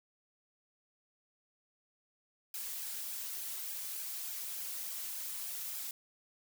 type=noise with flanger; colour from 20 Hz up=blue; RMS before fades=-41 dBFS; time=2.54-5.91 s; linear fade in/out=2 ms; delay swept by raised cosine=1.2 to 5.5 ms; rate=3.4 Hz; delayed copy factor=+0.85; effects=none